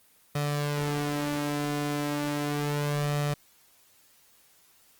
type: tone with flanger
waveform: sawtooth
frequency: 146.1 Hz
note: D3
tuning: 9 cents flat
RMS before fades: -29 dBFS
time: 0.35-3.34 s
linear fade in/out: 5 ms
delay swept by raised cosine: 1.6 to 4 ms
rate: 0.35 Hz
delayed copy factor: +0.6
effects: white hiss -61 dBFS RMS until 4.99 s + Opus 24 kbps